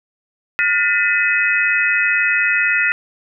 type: tone cluster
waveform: sine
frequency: 1429 / 1796 / 1998 / 2544 Hz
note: F6 / A6 / B6 / D#7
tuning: +39 / +35 / +20 / +38 cents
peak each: -19 dBFS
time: 0.59-2.92 s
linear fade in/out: 0 ms
effects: none